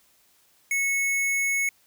square tone, 2200 Hz, C#7, 14 cents flat, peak -23 dBFS, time 0.71-1.69 s, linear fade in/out 2 ms, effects white hiss -62 dBFS RMS until 1.86 s

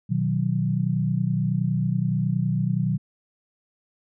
sine chord, B major, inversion none, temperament equal, 123.47 / 155.56 / 185 Hz, B2 / D#3 / F#3, 0 / 0 / 0 cents, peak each -25 dBFS, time 0.09-2.98 s, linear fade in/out 20 ms, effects none

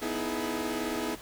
sawtooth chord, E major seventh, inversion second, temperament equal with one note detuned, 246.9 / 311.1 / 329.6 / 422.8 Hz, B3 / D#4 / E4 / G#4, 0 / 0 / 0 / +31 cents, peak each -32 dBFS, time 0.01-1.16 s, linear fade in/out 20 ms, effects pink hiss -47 dBFS RMS until 1.21 s

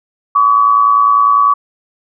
sine tone with amplitude modulation, 1137 Hz, C#6, 44 cents sharp, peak -4 dBFS, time 0.35-1.54 s, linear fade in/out 10 ms, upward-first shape sine, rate 110 Hz, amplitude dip 55%, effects none

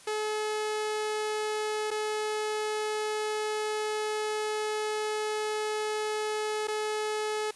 sawtooth tone with dropouts, 427.6 Hz, A4, 49 cents flat, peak -25 dBFS, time 0.07-7.51 s, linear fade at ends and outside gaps 5 ms, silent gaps 1.906-1.912 / 6.673-6.682 s, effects white hiss -52 dBFS RMS until 7.55 s + resampled to 24000 Hz

